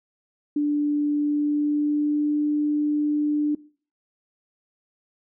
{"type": "tone with pitch glide", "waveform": "sine", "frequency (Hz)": [293.7, 297.1], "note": ["D4", "D4"], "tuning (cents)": [0, 20], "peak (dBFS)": -19, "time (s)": [0.56, 3.55], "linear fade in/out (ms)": 5, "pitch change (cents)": 20, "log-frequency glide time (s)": [1.15, 2.4], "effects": ["noise-tail reverb RT60 0.4 s tail -20 dB re dry"]}